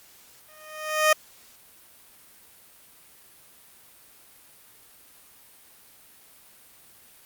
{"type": "tone with exponential growth", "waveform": "15% pulse", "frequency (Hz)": 618, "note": "D#5", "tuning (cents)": -12, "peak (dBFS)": -8, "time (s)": [0.48, 1.13], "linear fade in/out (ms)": 5, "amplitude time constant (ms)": 140, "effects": ["white hiss -53 dBFS RMS until 7.25 s", "Opus 48 kbps"]}